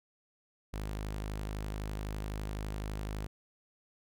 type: tone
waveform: sawtooth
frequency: 51.91 Hz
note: G#1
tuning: in tune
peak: -32 dBFS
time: 0.73-3.27 s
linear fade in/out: 10 ms
effects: none